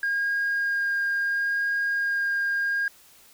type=tone with vibrato; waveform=sine; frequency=1620 Hz; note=G#6; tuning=43 cents flat; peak=-21 dBFS; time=0.03-2.88 s; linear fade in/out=2 ms; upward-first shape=sine; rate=0.73 Hz; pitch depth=8 cents each way; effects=tanh soft clip ceiling -20 dBFS + white hiss -54 dBFS RMS until 3.33 s